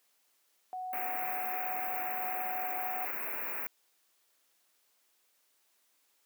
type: tone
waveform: sine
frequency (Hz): 740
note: F#5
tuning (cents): 0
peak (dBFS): -36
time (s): 0.73-3.05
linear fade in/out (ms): 0
type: band-stop noise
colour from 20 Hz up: white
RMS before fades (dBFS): -37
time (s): 0.93-3.67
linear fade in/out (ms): 2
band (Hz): 2600 to 14000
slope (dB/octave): 96
effects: white hiss -72 dBFS RMS until 6.25 s + high-pass 300 Hz 12 dB/octave